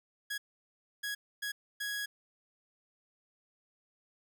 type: tone bursts at uneven times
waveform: sawtooth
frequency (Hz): 1663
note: G#6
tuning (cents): +2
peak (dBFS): -31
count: 4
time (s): 0.3-0.38 / 1.03-1.15 / 1.42-1.52 / 1.8-2.06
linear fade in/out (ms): 10
effects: none